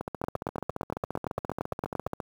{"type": "two click trains", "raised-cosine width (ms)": 1, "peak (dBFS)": [-15, -18], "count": [17, 33], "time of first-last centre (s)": [[0.24, 2.066], [0.01, 2.202]], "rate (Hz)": [8.76, 14.6], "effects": ["high-pass 80 Hz 12 dB/octave", "8-bit"]}